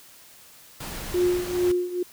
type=noise; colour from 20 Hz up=pink; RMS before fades=-35 dBFS; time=0.8-1.72 s; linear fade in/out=5 ms
type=tone with tremolo; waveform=sine; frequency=357.3 Hz; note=F4; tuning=40 cents sharp; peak=-17 dBFS; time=1.14-2.03 s; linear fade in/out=5 ms; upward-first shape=triangle; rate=2.3 Hz; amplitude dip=85%
effects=white hiss -50 dBFS RMS until 2.12 s